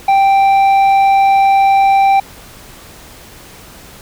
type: tone with tanh clipping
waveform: sine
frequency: 784 Hz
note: G5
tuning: in tune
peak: -8 dBFS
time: 0.08-2.2 s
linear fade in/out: 5 ms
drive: 7 dB
effects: pink hiss -37 dBFS RMS until 4.01 s